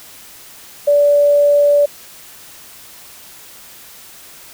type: tone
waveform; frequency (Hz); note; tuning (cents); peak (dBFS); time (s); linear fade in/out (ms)
sine; 579; D5; -25; -8; 0.87-1.86; 10
effects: white hiss -39 dBFS RMS until 4.53 s